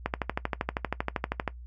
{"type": "click train", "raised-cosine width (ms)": 0.5, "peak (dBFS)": -12, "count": 19, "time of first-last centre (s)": [0.06, 1.477], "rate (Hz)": 12.7, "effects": ["noise-tail reverb RT60 0.1 s tail -18 dB re dry", "added 60 Hz sine -41 dBFS peak until 1.66 s"]}